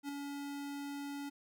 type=tone with ADSR envelope; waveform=square; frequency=283.7 Hz; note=C#4; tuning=40 cents sharp; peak=-37 dBFS; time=0.03-1.3 s; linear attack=59 ms; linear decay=3 ms; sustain=-4 dB; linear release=16 ms; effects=none